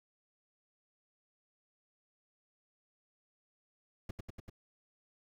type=noise with echo; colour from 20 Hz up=brown; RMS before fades=-39 dBFS; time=4.09-4.11 s; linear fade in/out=5 ms; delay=97 ms; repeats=4; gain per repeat=-2 dB; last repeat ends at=4.498 s; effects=none